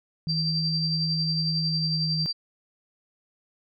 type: tone with pitch glide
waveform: sine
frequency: 160.1 to 158.08 Hz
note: D#3 to D#3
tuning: +50 to +28 cents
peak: -26 dBFS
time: 0.27-2.26 s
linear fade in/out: 0 ms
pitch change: -22 cents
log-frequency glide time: 1.58-2.05 s
type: tone with tremolo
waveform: sine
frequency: 4699 Hz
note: D8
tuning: in tune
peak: -24 dBFS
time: 0.28-2.33 s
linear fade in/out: 20 ms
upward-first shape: sine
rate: 11 Hz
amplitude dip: 40%
effects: none